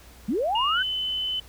sine linear sweep, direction up, 180.6 to 1568 Hz, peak -22 dBFS, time 0.28-0.83 s, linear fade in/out 10 ms
sine tone with pitch glide, 2841 to 3027 Hz, F7 to F#7, +29 to +39 cents, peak -25 dBFS, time 0.55-1.4 s, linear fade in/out 5 ms, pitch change +110 cents, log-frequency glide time 0.72-0.79 s
effects added 60 Hz sine -49 dBFS peak until 1.48 s + pink hiss -51 dBFS RMS until 1.48 s

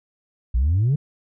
sine exponential sweep, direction up, 55 to 152.7 Hz, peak -14 dBFS, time 0.54-0.96 s, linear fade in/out 10 ms, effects tanh soft clip ceiling -14 dBFS

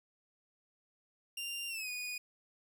sawtooth tone with pitch glide, 2787 to 2469 Hz, F7 to D#7, -4 to -14 cents, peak -35 dBFS, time 1.37-2.18 s, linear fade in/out 5 ms, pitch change -210 cents, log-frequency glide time 1.68-1.89 s, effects none

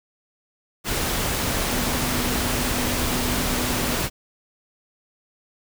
sine tone in noise, 246.9 Hz, B3, in tune, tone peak -30 dBFS, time 1.65-4 s, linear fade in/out 50 ms, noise pink, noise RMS -24 dBFS, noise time 0.84-4.1 s, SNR -9 dB, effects none

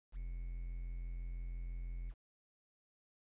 triangle tone with quantisation, 43 Hz, F1, 26 cents flat, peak -38 dBFS, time 0.12-2.14 s, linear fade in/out 50 ms, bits 11, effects resampled to 8000 Hz

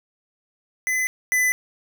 square tone pair in turn, 2021 / 2005 Hz, B6 / B6, +39 / +26 cents, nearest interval unison, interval 13 cents, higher first, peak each -21 / -18 dBFS, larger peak second, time 0.87-1.07 / 1.32-1.52 s, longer neither, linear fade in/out 0 ms, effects none

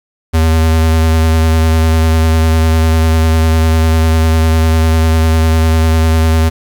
square tone with vibrato, 80.5 Hz, E2, 41 cents flat, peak -8 dBFS, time 0.33-6.5 s, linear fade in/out 20 ms, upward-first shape triangle, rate 10 Hz, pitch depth 22 cents each way, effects 7-bit

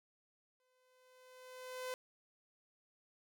sawtooth tone with exponential growth, 509 Hz, C5, 48 cents flat, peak -35 dBFS, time 0.6-1.94 s, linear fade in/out 1 ms, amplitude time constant 290 ms, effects none

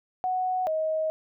sine tone pair in turn, 740 / 630.6 Hz, F#5 / D#5, 0 / +23 cents, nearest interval minor third, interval 277 cents, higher first, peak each -24 dBFS, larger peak neither, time 0.24-0.67 / 0.67-1.1 s, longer neither, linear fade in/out 0 ms, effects none

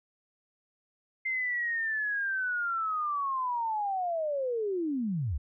sine linear sweep, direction down, 2093 to 59.6 Hz, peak -28 dBFS, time 1.25-5.38 s, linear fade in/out 10 ms, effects none

